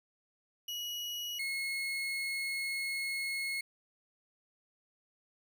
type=tone pair in turn; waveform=35% pulse; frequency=2912 / 2171 Hz; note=F#7 / C#7; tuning=-28 / -37 cents; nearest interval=perfect fourth; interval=509 cents; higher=first; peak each=-35 / -32 dBFS; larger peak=second; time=0.68-1.39 / 1.39-3.61 s; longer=second; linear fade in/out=5 ms; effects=none